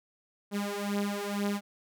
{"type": "beating tone pair", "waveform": "sawtooth", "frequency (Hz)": [202, 204.1], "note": ["G#3", "G#3"], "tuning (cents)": [-48, -30], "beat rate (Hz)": 2.1, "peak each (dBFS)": -29, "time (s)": [0.51, 1.61], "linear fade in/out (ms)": 50, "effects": []}